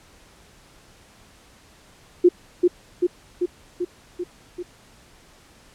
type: tone with echo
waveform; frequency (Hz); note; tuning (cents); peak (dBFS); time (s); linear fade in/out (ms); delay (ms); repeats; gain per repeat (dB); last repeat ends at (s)
sine; 354.8; F4; +27; -9; 2.24-2.29; 10; 390; 6; -3; 4.63
effects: pink hiss -52 dBFS RMS until 5.74 s + low-pass 10000 Hz 12 dB/octave